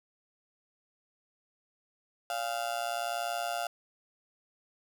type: tone with amplitude modulation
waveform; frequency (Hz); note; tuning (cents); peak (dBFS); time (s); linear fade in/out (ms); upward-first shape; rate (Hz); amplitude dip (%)
35% pulse; 696; F5; -6; -26; 2.3-3.67; 2; sine; 121; 85
effects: none